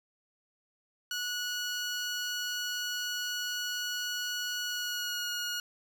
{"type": "tone with pitch glide", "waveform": "15% pulse", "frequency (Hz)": [1463, 1442.9], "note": ["F#6", "F#6"], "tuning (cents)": [-20, -44], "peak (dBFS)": -26, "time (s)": [1.11, 5.6], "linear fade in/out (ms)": 2, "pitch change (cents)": -24, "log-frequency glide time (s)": [4.63, 5.29], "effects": []}